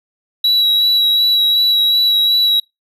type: tone with vibrato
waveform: triangle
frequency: 3900 Hz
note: B7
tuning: 23 cents flat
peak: -9 dBFS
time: 0.44-2.6 s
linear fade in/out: 5 ms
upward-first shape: sine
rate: 2.7 Hz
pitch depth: 17 cents each way
effects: noise-tail reverb RT60 0.2 s tail -24 dB re dry